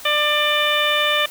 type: harmonic tone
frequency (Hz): 595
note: D5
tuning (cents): +22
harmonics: 1 / 2 / 3 / 4 / 5 / 6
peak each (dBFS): -23 / -23 / -23 / -23 / -23 / -23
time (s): 0.05-1.26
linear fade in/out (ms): 5
effects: white hiss -38 dBFS RMS until 1.3 s